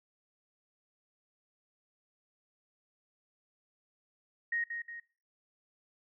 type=tone with echo; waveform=sine; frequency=1870 Hz; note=A#6; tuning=5 cents sharp; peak=-30 dBFS; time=4.52-4.64 s; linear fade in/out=5 ms; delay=180 ms; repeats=2; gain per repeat=-6 dB; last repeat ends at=5 s; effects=noise-tail reverb RT60 0.4 s tail -21 dB re dry